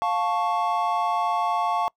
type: chord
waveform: triangle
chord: F augmented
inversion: none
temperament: equal with one note detuned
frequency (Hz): 703.7 / 880 / 1108.7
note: F5 / A5 / C#6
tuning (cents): +13 / 0 / 0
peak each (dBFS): -24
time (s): 0.02-1.88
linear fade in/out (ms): 0
effects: noise-tail reverb RT60 0.1 s tail -25 dB re dry